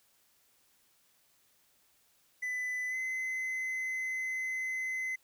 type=tone with pitch glide; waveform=triangle; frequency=2000 to 2044 Hz; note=B6 to C7; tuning=+21 to -41 cents; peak=-31 dBFS; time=2.42-5.16 s; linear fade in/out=10 ms; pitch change=+38 cents; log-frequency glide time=2.89-2.96 s; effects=white hiss -69 dBFS RMS until 5.23 s